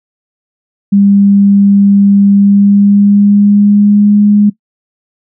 sine tone with pitch glide, 200 to 206.5 Hz, G3 to G#3, +35 to -10 cents, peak -3 dBFS, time 0.92-4.5 s, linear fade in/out 10 ms, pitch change +55 cents, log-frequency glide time 2.33-4.19 s, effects noise-tail reverb RT60 0.1 s tail -19 dB re dry

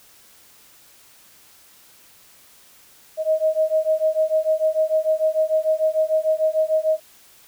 sine beating tone pair, 626 / 632.7 Hz, D#5 / D#5, +10 / +29 cents, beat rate 6.7 Hz, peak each -20 dBFS, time 3.17-7 s, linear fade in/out 50 ms, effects white hiss -51 dBFS RMS until 7.47 s

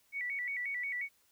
sine tone with vibrato, 2092 Hz, C7, 1 cent flat, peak -34 dBFS, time 0.12-1.09 s, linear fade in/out 50 ms, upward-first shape square, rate 5.6 Hz, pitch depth 110 cents each way, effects white hiss -70 dBFS RMS until 1.31 s

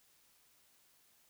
silence, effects white hiss -69 dBFS RMS until 1.29 s

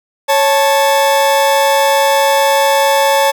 40% pulse tone pair together, 553 / 877.8 Hz, C#5 / A5, -4 / -4 cents, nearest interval minor sixth, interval 800 cents, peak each -11 dBFS, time 0.28-3.32 s, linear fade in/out 20 ms, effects none

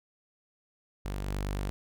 sawtooth tone with level steps, 49 Hz, G1, in tune, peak -29 / -27 dBFS, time 1.05-1.7 s, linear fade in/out 0 ms, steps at 1.27 s, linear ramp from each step 5 ms, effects none

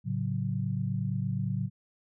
sine chord, F# minor, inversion first, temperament equal, 110 / 138.59 / 185 Hz, A2 / C#3 / F#3, 0 / 0 / 0 cents, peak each -32 / -32 / -33 dBFS, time 0.04-1.7 s, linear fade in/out 50 ms, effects none

